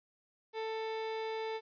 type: tone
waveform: 30% pulse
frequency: 442.9 Hz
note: A4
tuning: 11 cents sharp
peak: -33 dBFS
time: 0.53-1.61 s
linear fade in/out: 50 ms
effects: resampled to 11025 Hz + 12-bit